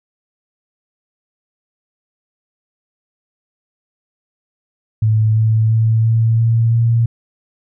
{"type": "tone with pitch steps", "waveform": "sine", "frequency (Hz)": [109.2, 110.53, 111.88, 113.25, 114.63, 116.03], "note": ["A2", "A2", "A2", "A#2", "A#2", "A#2"], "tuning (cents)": [-13, 8, 29, -50, -29, -8], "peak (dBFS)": -10, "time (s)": [5.02, 7.06], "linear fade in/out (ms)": 5, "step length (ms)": 340, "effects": []}